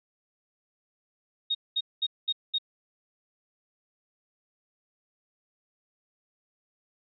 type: tone bursts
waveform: sine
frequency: 3729 Hz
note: A#7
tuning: in tune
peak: -24 dBFS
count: 5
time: 1.5-2.585 s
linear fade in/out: 10 ms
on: 49 ms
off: 210 ms
effects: none